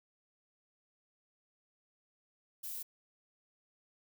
violet noise, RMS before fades -42 dBFS, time 2.63-2.83 s, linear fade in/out 10 ms, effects none

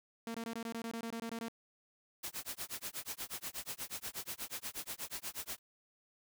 sawtooth tone bursts, 229.3 Hz, A#3, 28 cents flat, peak -35 dBFS, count 13, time 0.27-1.484 s, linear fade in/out 2 ms, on 74 ms, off 21 ms
white noise with tremolo, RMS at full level -40 dBFS, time 2.23-5.59 s, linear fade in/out 10 ms, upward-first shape sine, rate 8.3 Hz, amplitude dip 100%
effects none

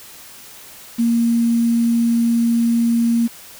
sine tone with quantisation, 233.1 Hz, A#3, in tune, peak -13 dBFS, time 0.98-3.28 s, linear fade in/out 20 ms, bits 6, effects white hiss -40 dBFS RMS until 3.59 s

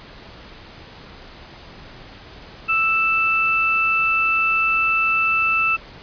sine tone pair together, 1320 / 2646 Hz, E6 / E7, +2 / +6 cents, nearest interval octave, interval 1204 cents, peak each -21 / -17 dBFS, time 2.68-5.77 s, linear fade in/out 20 ms, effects pink hiss -41 dBFS RMS until 6.02 s + resampled to 11025 Hz

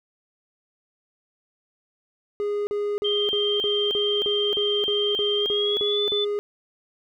triangle tone bursts, 411.9 Hz, G#4, 14 cents flat, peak -21 dBFS, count 13, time 2.4-6.39 s, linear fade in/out 0 ms, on 270 ms, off 40 ms
sine tone with pitch glide, 3161 to 3507 Hz, G7 to A7, +14 to -6 cents, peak -23 dBFS, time 3.04-6.25 s, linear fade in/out 10 ms, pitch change +180 cents, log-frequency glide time 5.37-6.02 s
effects none

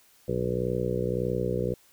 harmonic tone with a mistuned harmonic, 61.74 Hz, B1, in tune, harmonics 1 / 2 / 3 / 4 / 5 / 6 / 7 / 8 / 9, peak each -39 / -32 / -33 / -41 / -39 / -33 / -33 / -31 / -41 dBFS, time 0.28-1.74 s, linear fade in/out 5 ms, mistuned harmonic 1, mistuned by +56 cents, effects white hiss -60 dBFS RMS until 1.92 s

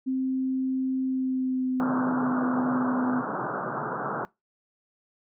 sine tone with pitch glide, 261.6 to 252.5 Hz, C4 to B3, 0 to +39 cents, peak -24 dBFS, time 0.06-3.22 s, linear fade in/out 20 ms, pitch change -61 cents, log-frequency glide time 1.04-2.32 s
white band-pass noise, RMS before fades -31 dBFS, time 1.8-4.25 s, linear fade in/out 0 ms, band 120 to 1500 Hz, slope 96 dB/octave
effects noise-tail reverb RT60 0.2 s tail -22 dB re dry

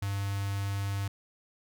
square tone with notch filter, 99.5 Hz, G2, 26 cents sharp, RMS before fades -32 dBFS, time 0.02-1.08 s, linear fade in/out 5 ms, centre 400 Hz, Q 0.65, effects none

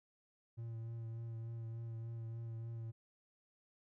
triangle tone with vibrato, 114.6 Hz, A#2, 29 cents flat, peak -40 dBFS, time 0.57-2.92 s, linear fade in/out 20 ms, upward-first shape sine, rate 3.4 Hz, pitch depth 20 cents each way, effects none

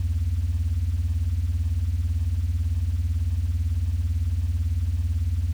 sine beating tone pair, 69.3 / 87.3 Hz, C#2 / F2, 0 / 0 cents, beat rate 18 Hz, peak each -24 / -21 dBFS, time 0-5.53 s, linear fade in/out 5 ms, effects tanh soft clip ceiling -18 dBFS + 8-bit

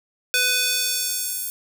square tone with high-pass filter sweep, 498.5 Hz, B4, 16 cents sharp, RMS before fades -23 dBFS, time 0.34-1.5 s, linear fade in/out 0 ms, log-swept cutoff 1900 to 11000 Hz, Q 0.87, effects none

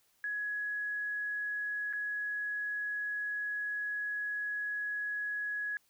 sine tone with dropouts, 1677 Hz, G#6, 16 cents sharp, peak -33 dBFS, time 0.24-5.77 s, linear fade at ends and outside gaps 1 ms, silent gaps 1.928-1.934 s, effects white hiss -71 dBFS RMS until 5.89 s

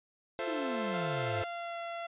sawtooth chord, F major seventh, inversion none, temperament equal with one note detuned, 349.2 / 440 / 523.3 / 666.5 Hz, F4 / A4 / C5 / E5, 0 / 0 / 0 / +19 cents, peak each -38 / -36 / -33 / -35 dBFS, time 0.39-1.44 s, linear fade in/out 0 ms
triangle exponential sweep, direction down, 341.5 to 98 Hz, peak -34 dBFS, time 0.47-1.43 s, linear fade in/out 10 ms
sawtooth tone with pitch glide, 698.5 to 681 Hz, F5 to F5, 0 to -44 cents, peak -33 dBFS, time 0.93-2.07 s, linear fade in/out 10 ms, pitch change -44 cents, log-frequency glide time 1.22-1.79 s
effects resampled to 8000 Hz

